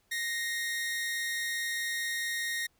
sawtooth tone pair together, 1864.7 / 2093 Hz, A#6 / C7, 0 / 0 cents, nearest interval major second, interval 200 cents, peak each -28 / -38 dBFS, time 0.11-2.67 s, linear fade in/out 10 ms, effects pink hiss -71 dBFS RMS until 2.79 s

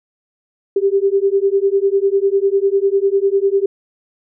sine beating tone pair, 389.5 / 399.5 Hz, G4 / G4, -11 / +33 cents, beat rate 10 Hz, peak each -15 / -15 dBFS, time 0.76-3.66 s, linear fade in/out 5 ms, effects none

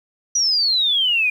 sine exponential sweep, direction down, 5910 to 2410 Hz, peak -15 dBFS, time 0.35-1.3 s, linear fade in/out 5 ms, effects 8-bit

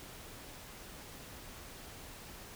silence, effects pink hiss -50 dBFS RMS until 2.55 s

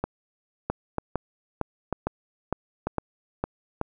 two click trains, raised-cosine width 1 ms, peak -11 / -12 dBFS, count 7 / 5, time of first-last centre 0.7-3.44 / 0.04-3.814 s, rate 2.19 / 1.06 Hz, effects none

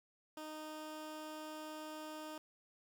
15% pulse tone, 309 Hz, D#4, 12 cents flat, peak -39 dBFS, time 0.37-2.38 s, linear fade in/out 2 ms, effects 13-bit

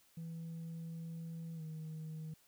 sine tone with pitch glide, 164.81 to 157.55 Hz, E3 to D#3, 0 to +22 cents, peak -40 dBFS, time 0.17-2.34 s, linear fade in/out 5 ms, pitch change -78 cents, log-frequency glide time 1.55-1.62 s, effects tanh soft clip ceiling -41 dBFS + white hiss -69 dBFS RMS until 2.47 s

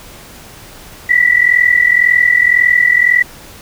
sine tone pair together, 1938 / 1979.9 Hz, B6 / B6, -33 / +4 cents, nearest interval unison, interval 37 cents, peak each -10 dBFS, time 1.09-3.23 s, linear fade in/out 10 ms, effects pink hiss -36 dBFS RMS until 3.61 s

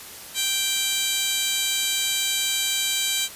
15% pulse tone with high-pass filter, 784 Hz, G5, in tune, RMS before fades -24 dBFS, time 0.34-3.29 s, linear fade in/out 50 ms, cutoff 4200 Hz, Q 1.5, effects white hiss -40 dBFS RMS until 3.35 s + resampled to 32000 Hz

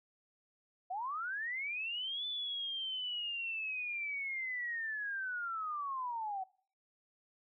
sine linear two-way sweep, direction up then down, 698.5 to 3509 to 740 Hz, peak -36 dBFS, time 0.9-6.44 s, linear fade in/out 10 ms, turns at 2.26 s, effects noise-tail reverb RT60 0.5 s tail -24 dB re dry

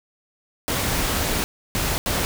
pink noise bursts at uneven times, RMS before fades -23 dBFS, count 3, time 0.68-1.44 / 1.75-1.98 / 2.06-2.25 s, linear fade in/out 0 ms, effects none

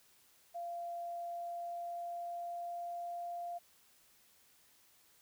sine tone with pitch glide, 690 to 695.6 Hz, F5 to F5, -21 to -7 cents, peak -39 dBFS, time 0.54-3.59 s, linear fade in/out 20 ms, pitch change +14 cents, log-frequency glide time 0.98-3.38 s, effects white hiss -67 dBFS RMS until 5.21 s

